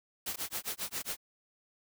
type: noise with tremolo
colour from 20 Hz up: white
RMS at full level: -35 dBFS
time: 0.26-1.17 s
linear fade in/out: 5 ms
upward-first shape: sine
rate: 7.4 Hz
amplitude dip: 100%
type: noise bursts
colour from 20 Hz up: white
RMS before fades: -39 dBFS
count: 3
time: 0.34-1.02 s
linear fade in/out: 5 ms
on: 20 ms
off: 310 ms
effects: none